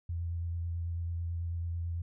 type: tone with vibrato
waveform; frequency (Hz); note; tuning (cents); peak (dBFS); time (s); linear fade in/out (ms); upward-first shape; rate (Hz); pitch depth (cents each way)
sine; 84.9; F2; -48; -32; 0.09-2.02; 5; sine; 9.1; 19
effects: none